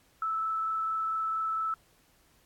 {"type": "tone with frequency modulation", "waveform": "sine", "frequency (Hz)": 1312, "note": "E6", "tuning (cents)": -9, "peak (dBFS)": -28, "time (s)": [0.22, 1.74], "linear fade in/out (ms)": 2, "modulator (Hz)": 24.4, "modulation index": 0.44, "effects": ["pink hiss -65 dBFS RMS until 2.45 s", "AAC 64 kbps"]}